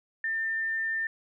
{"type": "tone", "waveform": "sine", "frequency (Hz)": 1797, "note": "A6", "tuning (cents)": 36, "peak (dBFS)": -27, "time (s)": [0.24, 1.07], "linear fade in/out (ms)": 2, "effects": []}